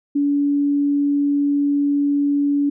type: tone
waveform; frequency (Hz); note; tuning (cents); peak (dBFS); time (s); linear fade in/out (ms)
sine; 285.8; D4; -47; -15; 0.15-2.7; 10
effects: none